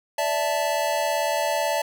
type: chord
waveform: square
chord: D suspended second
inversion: none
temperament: equal with one note detuned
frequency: 581.3 / 659.3 / 880 Hz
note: D5 / E5 / A5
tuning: -18 / 0 / 0 cents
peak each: -27 dBFS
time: 0.18-1.82 s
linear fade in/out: 5 ms
effects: none